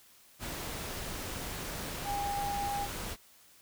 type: tone in noise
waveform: sine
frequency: 808 Hz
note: G#5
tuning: 48 cents flat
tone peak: -32 dBFS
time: 2.04-2.88 s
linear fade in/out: 50 ms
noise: pink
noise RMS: -39 dBFS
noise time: 0.39-3.17 s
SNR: +4 dB
effects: white hiss -60 dBFS RMS until 3.61 s